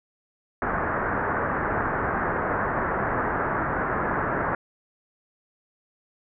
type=low-pass noise; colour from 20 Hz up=white; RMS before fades=-26 dBFS; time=0.62-4.55 s; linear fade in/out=2 ms; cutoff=1700 Hz; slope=48 dB/octave; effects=none